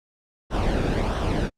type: noise with flanger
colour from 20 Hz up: brown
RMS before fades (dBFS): -23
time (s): 0.5-1.5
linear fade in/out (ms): 50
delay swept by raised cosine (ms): 0.43 to 0.99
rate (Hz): 1.5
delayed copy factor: -0.55
effects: low-pass 6000 Hz 12 dB/octave + Opus 48 kbps